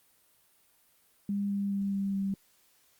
sine tone with pitch steps, 201.2 / 199.81 / 198.43 / 197.06 / 195.7 Hz, G3 / G3 / G3 / G3 / G3, +45 / +33 / +21 / +9 / -3 cents, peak -28 dBFS, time 1.29-2.34 s, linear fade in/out 2 ms, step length 210 ms, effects white hiss -66 dBFS RMS until 2.99 s + Opus 32 kbps

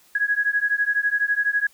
sine beating tone pair, 1658 / 1670 Hz, G#6 / G#6, -3 / +9 cents, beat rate 12 Hz, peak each -22 dBFS, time 0.15-1.67 s, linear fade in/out 5 ms, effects white hiss -56 dBFS RMS until 1.73 s

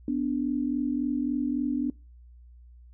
sine tone pair together, 248.2 / 291.8 Hz, B3 / D4, +9 / -11 cents, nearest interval minor third, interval 280 cents, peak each -28 / -27 dBFS, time 0.08-1.9 s, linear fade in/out 2 ms, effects noise-tail reverb RT60 0.3 s tail -24 dB re dry + added 60 Hz sine -48 dBFS peak until 2.93 s

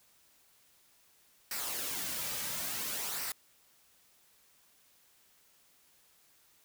white noise with flanger, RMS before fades -37 dBFS, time 1.51-3.32 s, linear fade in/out 2 ms, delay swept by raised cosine 0.29 to 2.89 ms, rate 0.58 Hz, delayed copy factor -0.5, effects white hiss -66 dBFS RMS until 6.64 s

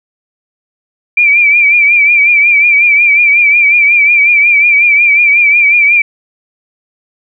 sine tone with vibrato, 2349 Hz, D7, in tune, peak -4 dBFS, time 1.17-6.02 s, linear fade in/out 5 ms, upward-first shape triangle, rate 5.5 Hz, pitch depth 76 cents each way, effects none

